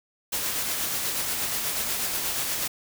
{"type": "noise with tremolo", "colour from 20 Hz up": "white", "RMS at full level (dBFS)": -27, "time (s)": [0.32, 2.68], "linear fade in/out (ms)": 10, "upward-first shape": "sine", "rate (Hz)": 8.3, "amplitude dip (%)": 30, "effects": []}